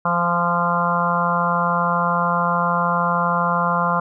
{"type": "harmonic tone with a mistuned harmonic", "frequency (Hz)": 173.1, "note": "F3", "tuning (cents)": -15, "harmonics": [1, 3, 4, 5, 6, 7, 8], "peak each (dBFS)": [-24, -27, -26, -27, -21, -24, -25], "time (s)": [0.05, 4], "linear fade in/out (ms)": 5, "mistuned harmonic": 5, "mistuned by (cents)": -15, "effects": []}